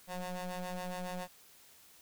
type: ring-modulated tone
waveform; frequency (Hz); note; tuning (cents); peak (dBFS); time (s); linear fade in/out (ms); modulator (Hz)
20% pulse; 181.8; F#3; -30; -30; 0.07-1.28; 50; 360
effects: white hiss -60 dBFS RMS until 2.01 s